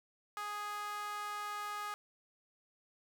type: tone with high-pass filter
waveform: sawtooth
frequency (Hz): 415.3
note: G#4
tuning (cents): 0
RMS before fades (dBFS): -41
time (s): 0.37-1.94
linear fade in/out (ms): 0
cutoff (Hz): 1100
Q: 5.3
effects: none